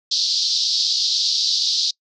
white band-pass noise, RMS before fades -20 dBFS, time 0.11-1.91 s, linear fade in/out 5 ms, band 3800 to 5200 Hz, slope 48 dB/octave, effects noise-tail reverb RT60 0.1 s tail -26 dB re dry

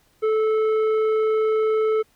triangle tone with tanh clipping, 436.2 Hz, A4, 15 cents flat, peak -19 dBFS, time 0.22-2.03 s, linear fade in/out 20 ms, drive 13 dB, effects pink hiss -61 dBFS RMS until 2.15 s

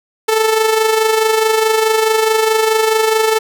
sawtooth tone with amplitude modulation, 440 Hz, A4, in tune, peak -5 dBFS, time 0.28-3.39 s, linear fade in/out 10 ms, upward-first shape sine, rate 24.7 Hz, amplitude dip 50%, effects none

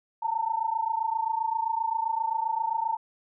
sine tone pair together, 886.4 / 914 Hz, A5 / A#5, +13 / -34 cents, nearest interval minor second, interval 53 cents, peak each -28 dBFS, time 0.22-2.97 s, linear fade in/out 10 ms, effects none

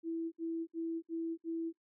sine tone bursts, 329.6 Hz, E4, in tune, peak -34 dBFS, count 5, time 0.03-1.728 s, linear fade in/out 50 ms, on 290 ms, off 62 ms, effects noise-tail reverb RT60 0.1 s tail -20 dB re dry

